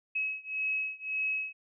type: beating tone pair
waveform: sine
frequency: 2563 / 2564.8 Hz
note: E7 / E7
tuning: -49 / -48 cents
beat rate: 1.8 Hz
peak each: -33 / -34 dBFS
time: 0.15-1.53 s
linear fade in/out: 10 ms
effects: none